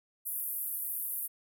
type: band-pass noise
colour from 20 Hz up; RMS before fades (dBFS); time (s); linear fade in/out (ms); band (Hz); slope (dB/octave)
pink; -36; 0.25-1.28; 20; 11000 to 15000; 48
effects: none